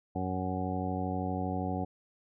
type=harmonic tone; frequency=92.6 Hz; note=F#2; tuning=2 cents sharp; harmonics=1 / 2 / 3 / 4 / 5 / 6 / 8 / 9; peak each=-36 / -36 / -37 / -44 / -42 / -43 / -37 / -45 dBFS; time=0.15-1.85 s; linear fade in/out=10 ms; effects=none